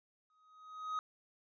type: tone with exponential growth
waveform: triangle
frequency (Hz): 1258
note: D#6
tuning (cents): +19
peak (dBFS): -31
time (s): 0.3-0.99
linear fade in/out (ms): 1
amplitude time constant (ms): 150
effects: resampled to 16000 Hz